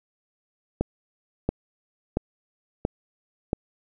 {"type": "click train", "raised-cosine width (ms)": 2, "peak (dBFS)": -9, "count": 5, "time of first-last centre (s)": [0.81, 3.531], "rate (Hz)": 1.47, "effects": []}